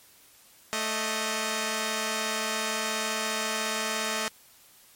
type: tone pair together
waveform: 5% pulse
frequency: 219.8 / 622.3 Hz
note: A3 / D#5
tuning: -2 / 0 cents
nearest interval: octave + tritone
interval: 1802 cents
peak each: -19 dBFS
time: 0.73-4.28 s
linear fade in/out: 0 ms
effects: white hiss -56 dBFS RMS until 4.95 s + MP3 64 kbps